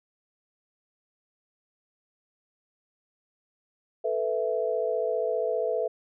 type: chord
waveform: sine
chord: A suspended second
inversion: none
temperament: just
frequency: 440 / 495 / 660 Hz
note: A4 / B4 / E5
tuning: 0 / +4 / +2 cents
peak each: -29 dBFS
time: 4.04-5.88 s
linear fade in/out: 10 ms
effects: none